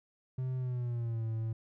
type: tone with pitch glide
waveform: triangle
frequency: 128.8 to 112.13 Hz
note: C3 to A2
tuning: -27 to +33 cents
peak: -30 dBFS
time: 0.38-1.53 s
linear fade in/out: 5 ms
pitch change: -240 cents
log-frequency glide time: 0.57-1.24 s
effects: none